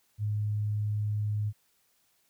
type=tone; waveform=sine; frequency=105.1 Hz; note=G#2; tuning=21 cents sharp; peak=-27 dBFS; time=0.18-1.53 s; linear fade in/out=50 ms; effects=white hiss -70 dBFS RMS until 2.29 s